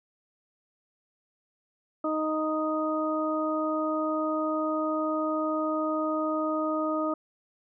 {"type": "harmonic tone", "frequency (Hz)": 311.1, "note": "D#4", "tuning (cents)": 0, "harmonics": [1, 2, 3, 4], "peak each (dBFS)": [-29, -30, -40, -31], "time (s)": [2.04, 7.14], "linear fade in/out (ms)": 5, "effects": []}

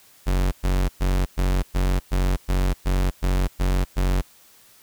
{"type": "tone bursts", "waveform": "45% pulse", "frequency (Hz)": 46.3, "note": "F#1", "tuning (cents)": 2, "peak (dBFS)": -18, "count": 11, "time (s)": [0.26, 4.22], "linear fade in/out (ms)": 20, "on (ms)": 260, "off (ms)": 110, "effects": ["white hiss -53 dBFS RMS until 4.82 s"]}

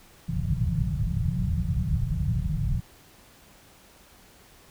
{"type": "low-pass noise", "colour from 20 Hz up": "white", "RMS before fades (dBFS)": -26, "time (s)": [0.28, 2.81], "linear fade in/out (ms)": 10, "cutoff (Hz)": 180, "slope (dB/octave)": 96, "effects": ["pink hiss -54 dBFS RMS until 4.7 s"]}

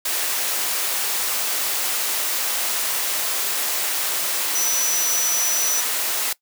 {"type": "tone in noise", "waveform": "sine", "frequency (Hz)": 5920, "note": "F#8", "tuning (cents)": 0, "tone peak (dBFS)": -20, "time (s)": [4.55, 5.81], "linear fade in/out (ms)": 5, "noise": "white", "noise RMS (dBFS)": -23, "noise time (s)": [0.05, 6.33], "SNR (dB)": 0, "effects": ["noise-tail reverb RT60 0.1 s tail -20 dB re dry", "high-pass 400 Hz 12 dB/octave"]}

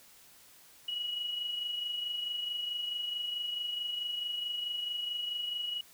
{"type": "tone with amplitude modulation", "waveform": "sine", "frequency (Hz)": 2913, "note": "F#7", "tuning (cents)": -28, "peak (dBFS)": -31, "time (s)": [0.88, 5.81], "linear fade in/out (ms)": 5, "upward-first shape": "sine", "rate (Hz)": 24.6, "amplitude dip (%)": 45, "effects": ["white hiss -58 dBFS RMS until 5.93 s"]}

